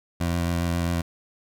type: tone with vibrato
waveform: 20% pulse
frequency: 85.7 Hz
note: F2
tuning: 32 cents flat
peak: -18 dBFS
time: 0.2-1.02 s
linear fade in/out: 10 ms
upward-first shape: square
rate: 7.4 Hz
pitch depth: 15 cents each way
effects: none